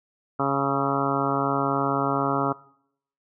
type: harmonic tone with a mistuned harmonic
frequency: 138.59 Hz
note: C#3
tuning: in tune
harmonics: 1 / 2 / 3 / 4 / 5 / 6 / 7 / 8 / 9 / 10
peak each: -31 / -28 / -30 / -32 / -30 / -32 / -31 / -31 / -29 / -32 dBFS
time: 0.39-2.53 s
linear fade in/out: 10 ms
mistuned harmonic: 10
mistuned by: -44 cents
effects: noise-tail reverb RT60 0.7 s tail -22 dB re dry